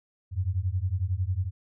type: beating tone pair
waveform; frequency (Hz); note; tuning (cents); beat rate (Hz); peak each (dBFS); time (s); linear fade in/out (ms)
sine; 87.31 / 98.31; F2 / G2; 0 / +5; 11; -28; 0.31-1.51; 50
effects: none